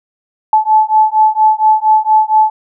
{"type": "beating tone pair", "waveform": "sine", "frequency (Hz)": [864, 868.3], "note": ["A5", "A5"], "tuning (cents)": [-32, -23], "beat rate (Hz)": 4.3, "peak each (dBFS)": -10, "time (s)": [0.53, 2.5], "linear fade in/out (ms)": 2, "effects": []}